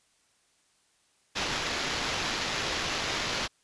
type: noise with sample-and-hold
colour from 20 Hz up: white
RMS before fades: -31 dBFS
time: 1.35-3.48 s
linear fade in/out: 20 ms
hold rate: 8820 Hz
effects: white hiss -68 dBFS RMS until 3.63 s + resampled to 22050 Hz